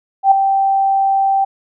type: tone with ADSR envelope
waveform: sine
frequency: 781 Hz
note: G5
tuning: 7 cents flat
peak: -3 dBFS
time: 0.23-1.45 s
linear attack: 85 ms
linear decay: 4 ms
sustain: -8 dB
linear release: 12 ms
effects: none